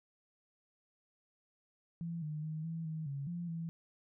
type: tone with pitch steps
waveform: sine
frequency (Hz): 168.1 / 152.3 / 156.3 / 164 / 158.1 / 139.6 / 172.8 / 165.4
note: E3 / D#3 / D#3 / E3 / D#3 / C#3 / F3 / E3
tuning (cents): +34 / -37 / +8 / -9 / +28 / +13 / -18 / +6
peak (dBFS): -37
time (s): 2.01-3.69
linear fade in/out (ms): 0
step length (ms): 210
effects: none